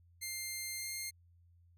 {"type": "tone with pitch glide", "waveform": "10% pulse", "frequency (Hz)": [2100, 2118], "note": ["C7", "C7"], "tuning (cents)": [6, 21], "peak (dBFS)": -30, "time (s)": [0.21, 1.11], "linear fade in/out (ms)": 20, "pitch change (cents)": 15, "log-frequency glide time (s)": [0.77, 0.9], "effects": ["added 86 Hz sine -62 dBFS peak until 1.77 s"]}